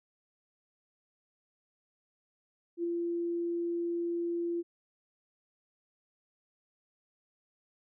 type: tone with ADSR envelope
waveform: sine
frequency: 342.3 Hz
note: F4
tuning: 35 cents flat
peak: -28 dBFS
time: 2.77-4.63 s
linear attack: 67 ms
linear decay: 8 ms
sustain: -2 dB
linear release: 31 ms
effects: none